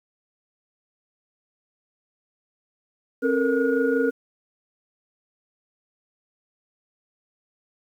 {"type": "tone cluster", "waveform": "sine", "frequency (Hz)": [267.9, 445.5, 470.9, 1441], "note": ["C4", "A4", "A#4", "F#6"], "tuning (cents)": [41, 22, 18, -46], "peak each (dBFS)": [-23, -25, -22, -29], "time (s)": [3.22, 4.11], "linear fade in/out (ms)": 20, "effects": ["tanh soft clip ceiling -8 dBFS", "9-bit"]}